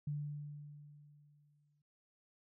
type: tone with exponential decay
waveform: sine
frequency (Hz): 146.83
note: D3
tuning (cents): 0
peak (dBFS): -35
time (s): 0.07-1.82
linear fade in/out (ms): 5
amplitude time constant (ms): 380
effects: none